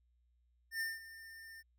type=tone with ADSR envelope; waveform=square; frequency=1804 Hz; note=A6; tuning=43 cents sharp; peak=-35 dBFS; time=0.71-1.63 s; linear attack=94 ms; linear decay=190 ms; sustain=-16 dB; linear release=33 ms; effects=added 60 Hz sine -70 dBFS peak until 1.78 s